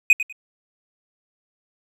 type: tone with echo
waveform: triangle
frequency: 2500 Hz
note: D#7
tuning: 8 cents sharp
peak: -7 dBFS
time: 0.1-0.13 s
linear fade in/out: 2 ms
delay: 98 ms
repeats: 2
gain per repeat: -13 dB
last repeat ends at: 0.326 s
effects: none